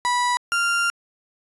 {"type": "tone pair in turn", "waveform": "35% pulse", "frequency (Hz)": [980, 1391.5], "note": ["B5", "F6"], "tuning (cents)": [-14, -7], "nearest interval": "tritone", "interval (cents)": 607, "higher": "second", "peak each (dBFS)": -17, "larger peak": "neither", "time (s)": [[0.05, 0.37], [0.52, 0.9]], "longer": "second", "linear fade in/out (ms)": 0, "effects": ["resampled to 24000 Hz"]}